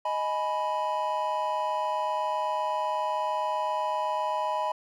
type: chord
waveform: triangle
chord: G# minor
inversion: second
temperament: equal with one note detuned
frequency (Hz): 622.3 / 840.3 / 987.8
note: D#5 / G#5 / B5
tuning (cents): 0 / +20 / 0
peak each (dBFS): -30 / -30 / -27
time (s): 0.05-4.72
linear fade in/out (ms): 5
effects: none